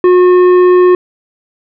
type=tone with tanh clipping; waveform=triangle; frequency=361.6 Hz; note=F#4; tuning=40 cents flat; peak=-5 dBFS; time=0.04-0.95 s; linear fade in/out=2 ms; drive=14 dB; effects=none